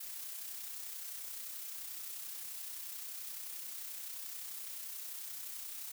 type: noise with amplitude modulation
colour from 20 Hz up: blue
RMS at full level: -43 dBFS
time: 0-5.92 s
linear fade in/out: 10 ms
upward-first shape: sine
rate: 31.5 Hz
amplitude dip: 35%
effects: none